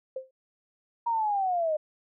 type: tone with exponential decay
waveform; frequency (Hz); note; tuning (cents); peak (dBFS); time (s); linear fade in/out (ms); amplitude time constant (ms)
sine; 523; C5; -1; -28; 0.16-0.31; 5; 32
type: linear sweep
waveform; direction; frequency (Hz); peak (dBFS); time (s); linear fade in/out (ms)
sine; down; 949 to 600; -24; 1.06-1.77; 10
effects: none